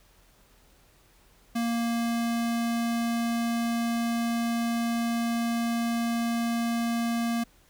square tone, 233.1 Hz, A#3, in tune, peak -26 dBFS, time 1.55-7.44 s, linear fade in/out 10 ms, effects added 42 Hz sine -61 dBFS peak until 7.69 s + pink hiss -61 dBFS RMS until 7.69 s

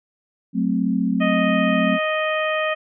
sine chord, F# diminished, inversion none, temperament equal, 185 / 220 / 261.6 Hz, F#3 / A3 / C4, 0 / 0 / 0 cents, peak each -22 dBFS, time 0.53-1.99 s, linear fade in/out 50 ms
harmonic tone, 622.3 Hz, D#5, in tune, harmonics 1 / 2 / 3 / 4 / 5, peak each -22 / -26 / -26 / -28 / -33 dBFS, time 1.2-2.75 s, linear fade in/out 20 ms
effects none

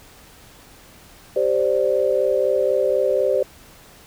sine chord, G suspended fourth, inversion none, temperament equal, 392 / 523.3 / 587.3 Hz, G4 / C5 / D5, 0 / 0 / 0 cents, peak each -22 / -19 / -21 dBFS, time 1.36-3.43 s, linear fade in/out 5 ms, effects pink hiss -47 dBFS RMS until 4.06 s

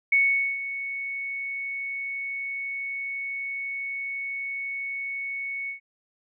sine tone with ADSR envelope, 2217 Hz, C#7, in tune, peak -16 dBFS, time 0.12-5.8 s, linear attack 6 ms, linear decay 450 ms, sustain -13 dB, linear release 110 ms, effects none

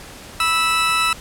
20% pulse tone pair together, 983.6 / 1313 Hz, B5 / E6, -7 / -7 cents, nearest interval perfect fourth, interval 500 cents, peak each -21 / -11 dBFS, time 0.4-1.13 s, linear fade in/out 2 ms, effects pink hiss -38 dBFS RMS until 1.2 s + low-pass 12000 Hz 12 dB/octave

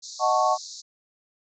white band-pass noise, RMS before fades -40 dBFS, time 0.02-0.82 s, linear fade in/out 20 ms, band 3900 to 7000 Hz, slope 96 dB/octave
sine chord, D# half-diminished seventh, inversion none, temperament equal, 622.3 / 740 / 880 / 1108.7 Hz, D#5 / F#5 / A5 / C#6, 0 / 0 / 0 / 0 cents, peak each -25 / -23 / -26 / -23 dBFS, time 0.19-0.58 s, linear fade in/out 50 ms
effects none

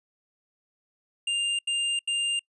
square tone bursts, 2800 Hz, F7, 4 cents sharp, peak -25 dBFS, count 3, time 1.27-2.394 s, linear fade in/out 5 ms, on 320 ms, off 82 ms, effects noise-tail reverb RT60 0.1 s tail -26 dB re dry + resampled to 24000 Hz

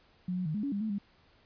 sine tone with pitch steps, 180.8 / 182.5 / 154.8 / 209.2 / 281.5 / 201.5 / 218.7 / 201.7 Hz, F#3 / F#3 / D#3 / G#3 / C#4 / G3 / A3 / G3, -40 / -24 / -9 / +13 / +27 / +48 / -10 / +50 cents, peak -30 dBFS, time 0.28-0.984 s, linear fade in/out 5 ms, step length 88 ms, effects pink hiss -64 dBFS RMS until 1.45 s + resampled to 11025 Hz

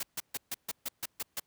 white noise bursts, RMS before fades -35 dBFS, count 9, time 0-1.399 s, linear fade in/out 5 ms, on 31 ms, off 140 ms, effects pink hiss -75 dBFS RMS until 1.46 s + high-pass 60 Hz 12 dB/octave

